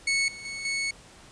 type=tone with level steps; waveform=sawtooth; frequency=2208 Hz; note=C#7; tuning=7 cents flat; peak=-19 / -36 / -30 / -23 dBFS; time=0.07-0.91 s; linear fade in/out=5 ms; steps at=0.28 / 0.45 / 0.65 s; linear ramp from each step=2 ms; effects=pink hiss -51 dBFS RMS until 1.31 s + resampled to 22050 Hz